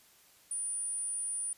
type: tone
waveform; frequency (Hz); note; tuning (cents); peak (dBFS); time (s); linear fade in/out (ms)
sine; 9397; D9; 0; -33; 0.51-1.53; 2
effects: white hiss -62 dBFS RMS until 1.57 s + resampled to 32000 Hz